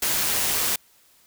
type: noise with amplitude modulation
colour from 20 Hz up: white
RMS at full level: -22 dBFS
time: 0.02-0.76 s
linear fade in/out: 5 ms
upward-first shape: sine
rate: 155 Hz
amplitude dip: 30%
effects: white hiss -58 dBFS RMS until 1.26 s